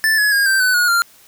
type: tone with pitch steps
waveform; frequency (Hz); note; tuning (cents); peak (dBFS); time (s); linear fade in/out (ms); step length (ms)
square; 1760 / 1692.2 / 1627 / 1564.4 / 1504.1 / 1446.2 / 1390.5; A6 / G#6 / G#6 / G6 / F#6 / F#6 / F6; 0 / +32 / -36 / -4 / +28 / -40 / -8; -13; 0.04-1.02; 0; 140
effects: white hiss -48 dBFS RMS until 1.27 s